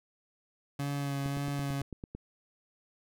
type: tone with vibrato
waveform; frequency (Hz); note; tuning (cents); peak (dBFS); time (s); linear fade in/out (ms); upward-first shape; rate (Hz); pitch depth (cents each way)
30% pulse; 140.7; C#3; +26; -29; 0.79-1.82; 5; sine; 1.8; 20
type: click train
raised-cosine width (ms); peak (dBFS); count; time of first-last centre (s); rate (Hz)
3; -27; 9; 1.26-2.15; 8.99
effects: none